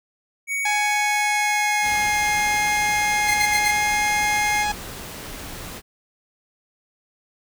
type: tone with pitch glide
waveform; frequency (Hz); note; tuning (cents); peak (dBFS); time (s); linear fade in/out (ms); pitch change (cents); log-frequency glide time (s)
square; 2241 to 2125; C#7 to C7; +18 to +26; -23; 0.47-4.66; 50; -92; 0.67-2.13
type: harmonic tone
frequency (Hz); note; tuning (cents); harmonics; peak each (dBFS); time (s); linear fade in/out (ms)
835; G#5; +9; 1 / 2 / 3 / 4 / 5 / 6 / 7 / 8 / 9 / 10; -22 / -28 / -32 / -34 / -36 / -38 / -39 / -40 / -41 / -42; 0.65-4.72; 5
type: noise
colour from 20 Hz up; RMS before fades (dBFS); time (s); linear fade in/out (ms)
pink; -35; 1.81-5.82; 50
type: tone bursts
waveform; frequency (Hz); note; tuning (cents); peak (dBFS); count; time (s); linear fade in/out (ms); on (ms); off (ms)
sawtooth; 2093; C7; 0; -17; 4; 3.27-3.719; 20; 83; 39
effects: none